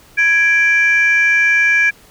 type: tone pair together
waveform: sine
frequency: 1661.2 / 2349 Hz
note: G#6 / D7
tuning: 0 / 0 cents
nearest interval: tritone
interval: 600 cents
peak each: -11 dBFS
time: 0.17-1.91 s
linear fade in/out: 20 ms
effects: tanh soft clip ceiling -5 dBFS + pink hiss -46 dBFS RMS until 2.1 s